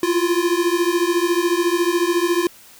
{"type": "beating tone pair", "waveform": "square", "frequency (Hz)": [340, 354], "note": ["F4", "F4"], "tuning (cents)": [-46, 23], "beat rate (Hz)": 14, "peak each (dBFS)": -20, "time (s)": [0.03, 2.47], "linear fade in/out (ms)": 2, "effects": ["white hiss -46 dBFS RMS until 2.79 s"]}